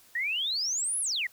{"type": "exponential two-way sweep", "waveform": "sine", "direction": "up then down", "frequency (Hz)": [1827, 11230, 1827], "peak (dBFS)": -27, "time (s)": [0.15, 1.27], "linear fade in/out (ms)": 5, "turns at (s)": 1, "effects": ["white hiss -58 dBFS RMS until 1.32 s"]}